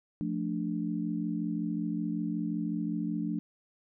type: chord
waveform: sine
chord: D minor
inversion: first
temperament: equal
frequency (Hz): 174.61 / 220 / 293.7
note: F3 / A3 / D4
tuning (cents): 0 / 0 / 0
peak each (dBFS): -34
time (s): 0.21-3.39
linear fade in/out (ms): 0
effects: none